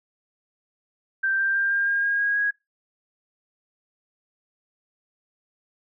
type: tone with pitch steps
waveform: sine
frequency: 1568 / 1579.8 / 1591.7 / 1603.7 / 1615.8 / 1628 / 1640.3 / 1652.6 Hz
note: G6 / G6 / G6 / G6 / G#6 / G#6 / G#6 / G#6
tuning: 0 / +13 / +26 / +39 / -48 / -35 / -22 / -9 cents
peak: -20 dBFS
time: 1.23-2.51 s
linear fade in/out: 10 ms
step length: 160 ms
effects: noise-tail reverb RT60 0.2 s tail -23 dB re dry